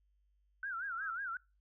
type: tone with vibrato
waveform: sine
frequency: 1480 Hz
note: F#6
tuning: in tune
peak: -37 dBFS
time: 0.63-1.37 s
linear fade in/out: 2 ms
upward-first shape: sine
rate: 5.5 Hz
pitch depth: 180 cents each way
type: tone with exponential growth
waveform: sine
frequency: 1299 Hz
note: E6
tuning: 26 cents flat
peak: -38 dBFS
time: 0.75-1.11 s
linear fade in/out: 5 ms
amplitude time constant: 78 ms
effects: noise-tail reverb RT60 0.3 s tail -26 dB re dry + added 50 Hz sine -70 dBFS peak until 1.6 s